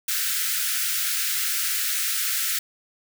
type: high-pass noise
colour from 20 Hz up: white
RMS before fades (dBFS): -25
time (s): 0.08-2.59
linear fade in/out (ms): 5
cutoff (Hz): 1300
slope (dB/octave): 96
effects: none